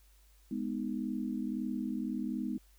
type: chord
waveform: sine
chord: G# minor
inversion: none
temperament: just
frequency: 207.7 / 249.2 / 311.5 Hz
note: G#3 / B3 / D#4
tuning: 0 / +16 / +2 cents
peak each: -37 / -36 / -39 dBFS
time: 0.51-2.58 s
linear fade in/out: 5 ms
effects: added 50 Hz sine -60 dBFS peak until 2.78 s + white hiss -68 dBFS RMS until 2.78 s